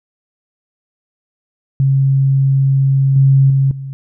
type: tone with level steps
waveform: sine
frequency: 135.8 Hz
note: C#3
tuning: 35 cents flat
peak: -9 / -6 / -9 / -23 dBFS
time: 1.8-3.93 s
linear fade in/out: 0 ms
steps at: 3.16 / 3.5 / 3.71 s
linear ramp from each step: 2 ms
effects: none